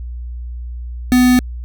triangle tone with quantisation, 250 Hz, B3, 21 cents sharp, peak -6 dBFS, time 1.12-1.39 s, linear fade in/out 0 ms, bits 3, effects added 60 Hz sine -24 dBFS peak until 1.64 s

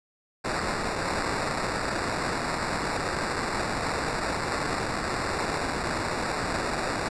white noise with sample-and-hold, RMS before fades -29 dBFS, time 0.44-7.09 s, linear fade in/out 10 ms, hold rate 3150 Hz, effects resampled to 22050 Hz

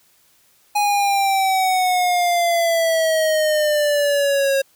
square exponential sweep, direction down, 830.6 to 542 Hz, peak -16 dBFS, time 0.75-4.62 s, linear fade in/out 10 ms, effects white hiss -57 dBFS RMS until 4.75 s

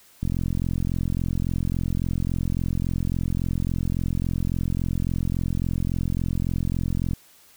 click train, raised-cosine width 5 ms, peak -13 dBFS, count 302, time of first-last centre 0.23-7.134 s, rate 43.6 Hz, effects white hiss -54 dBFS RMS until 7.56 s

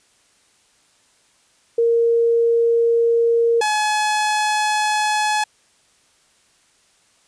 sine / sawtooth tone pair in turn, 464.9 / 849.2 Hz, A#4 / G#5, -5 / +38 cents, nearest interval minor seventh, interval 1043 cents, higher second, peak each -13 dBFS, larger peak neither, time 1.78-3.61 / 3.61-5.44 s, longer neither, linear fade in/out 5 ms, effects white hiss -58 dBFS RMS until 7.27 s + resampled to 22050 Hz

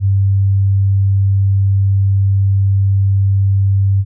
sine tone, 98 Hz, G2, in tune, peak -9 dBFS, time 0-4.05 s, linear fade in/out 50 ms, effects none

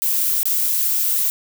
violet noise with dropouts, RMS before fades -19 dBFS, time 0.02-1.3 s, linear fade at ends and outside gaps 0 ms, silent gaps 0.431-0.455 s, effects none

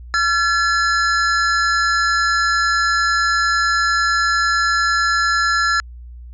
square tone pair together, 1360 / 1711.1 Hz, F6 / A6, -46 / -49 cents, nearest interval major third, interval 397 cents, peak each -18 dBFS, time 0.14-5.8 s, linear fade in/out 0 ms, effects added 60 Hz sine -33 dBFS peak until 6.33 s + resampled to 16000 Hz

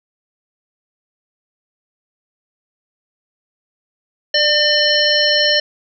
harmonic tone with a mistuned harmonic, 602 Hz, D5, 43 cents sharp, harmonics 1 / 3 / 5 / 7 / 9, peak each -18 / -18 / -18 / -18 / -18 dBFS, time 4.34-5.6 s, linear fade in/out 5 ms, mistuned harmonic 1, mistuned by -29 cents, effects none

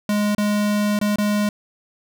square tone with dropouts, 207.7 Hz, G#3, in tune, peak -18 dBFS, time 0.09-1.49 s, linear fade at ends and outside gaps 2 ms, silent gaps 0.349-0.381 / 0.99-1.013 / 1.159-1.184 s, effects none

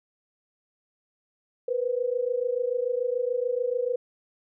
sine tone pair together, 479.6 / 506.5 Hz, A#4 / B4, +49 / +44 cents, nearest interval minor second, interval 95 cents, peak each -27 dBFS, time 1.68-3.96 s, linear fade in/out 5 ms, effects none

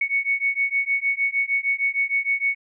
sine beating tone pair, 2217 / 2223.5 Hz, C#7 / C#7, 0 / +5 cents, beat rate 6.5 Hz, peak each -23 dBFS, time 0.01-2.55 s, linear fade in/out 5 ms, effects none

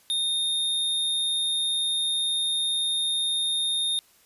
square tone, 3669 Hz, A#7, 28 cents flat, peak -24 dBFS, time 0.1-3.99 s, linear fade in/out 0 ms, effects white hiss -59 dBFS RMS until 4.25 s + resampled to 32000 Hz

